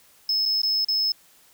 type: tone with dropouts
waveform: triangle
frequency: 5200 Hz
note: E8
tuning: 24 cents flat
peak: -19 dBFS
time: 0.29-1.12 s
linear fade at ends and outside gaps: 2 ms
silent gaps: 0.455-0.459 / 0.618-0.632 / 0.847-0.885 s
effects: white hiss -56 dBFS RMS until 1.53 s